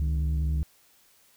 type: tone with vibrato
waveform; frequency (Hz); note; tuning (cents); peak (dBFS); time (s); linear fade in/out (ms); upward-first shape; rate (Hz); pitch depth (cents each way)
sine; 70.5; C#2; +30; -22; 0-0.63; 0; sine; 10; 53
type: tone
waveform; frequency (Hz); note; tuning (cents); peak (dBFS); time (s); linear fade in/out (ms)
sine; 155.6; D#3; 0; -29; 0.01-0.63; 10
effects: tanh soft clip ceiling -21 dBFS + white hiss -61 dBFS RMS until 1.36 s